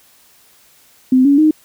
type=tone with pitch steps; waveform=sine; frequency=257.3 / 282.2 / 309.5 Hz; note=C4 / C#4 / D#4; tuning=-29 / +31 / -9 cents; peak=-7 dBFS; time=1.12-1.51 s; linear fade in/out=5 ms; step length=130 ms; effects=white hiss -50 dBFS RMS until 1.64 s